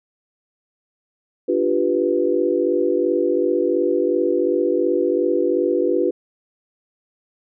sine chord, G dominant seventh, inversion second, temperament equal, 293.7 / 349.2 / 392 / 493.9 Hz, D4 / F4 / G4 / B4, 0 / 0 / 0 / 0 cents, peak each -24 / -20 / -22 / -21 dBFS, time 1.48-6.11 s, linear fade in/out 10 ms, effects none

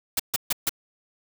white noise bursts, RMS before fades -23 dBFS, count 4, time 0.17-0.694 s, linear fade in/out 5 ms, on 26 ms, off 140 ms, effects none

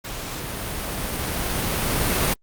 pink noise with level ramp, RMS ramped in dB -33 to -20 dBFS, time 0.04-2.34 s, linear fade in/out 10 ms, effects Opus 48 kbps

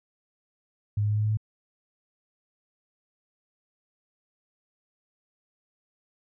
sine tone with pitch steps, 103.83 / 104.67 / 105.52 / 106.38 / 107.24 / 108.11 Hz, G#2 / G#2 / G#2 / G#2 / A2 / A2, 0 / +14 / +28 / +42 / -44 / -30 cents, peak -22 dBFS, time 0.97-1.372 s, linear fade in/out 5 ms, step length 67 ms, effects none

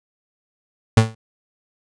35% pulse tone with exponential decay, 111.4 Hz, A2, 22 cents sharp, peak -4 dBFS, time 0.97-1.15 s, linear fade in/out 5 ms, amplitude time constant 38 ms, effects resampled to 22050 Hz

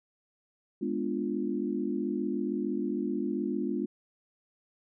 sine chord, G# diminished seventh, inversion none, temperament equal, 207.7 / 246.9 / 293.7 / 349.2 Hz, G#3 / B3 / D4 / F4, 0 / 0 / 0 / 0 cents, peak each -34 dBFS, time 0.81-3.86 s, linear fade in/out 10 ms, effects none

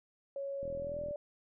sine tone with pitch glide, 554.4 to 584.3 Hz, C#5 to D5, 0 to -9 cents, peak -36 dBFS, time 0.36-1.16 s, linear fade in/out 2 ms, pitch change +91 cents, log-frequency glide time 0.76-0.99 s
click train, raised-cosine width 3 ms, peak -35 dBFS, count 21, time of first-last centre 0.63-1.11 s, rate 41.7 Hz
effects none

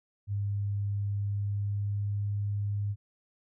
sine tone with pitch glide, 101.2 to 102.08 Hz, G#2 to G#2, -44 to -29 cents, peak -28 dBFS, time 0.27-2.96 s, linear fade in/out 50 ms, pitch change +15 cents, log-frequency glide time 1.17-2.25 s, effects none

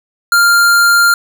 square tone, 1396.9 Hz, F6, in tune, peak -7 dBFS, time 0.32-1.14 s, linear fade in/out 2 ms, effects none

